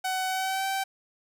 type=tone with pitch glide; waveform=sawtooth; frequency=750 to 774.2 Hz; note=F#5 to G5; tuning=+23 to -22 cents; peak=-23 dBFS; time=0.04-0.84 s; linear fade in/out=10 ms; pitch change=+55 cents; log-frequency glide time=0.28-0.66 s; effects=none